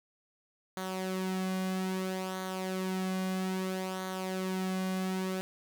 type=tone with flanger; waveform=sawtooth; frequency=187.4 Hz; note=F#3; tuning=22 cents sharp; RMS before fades=-34 dBFS; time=0.77-5.41 s; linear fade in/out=0 ms; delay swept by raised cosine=0.38 to 2.28 ms; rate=0.61 Hz; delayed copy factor=-0.55; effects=none